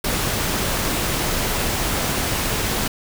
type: noise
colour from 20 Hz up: pink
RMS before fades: -22 dBFS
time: 0.04-2.88 s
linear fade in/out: 5 ms
effects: none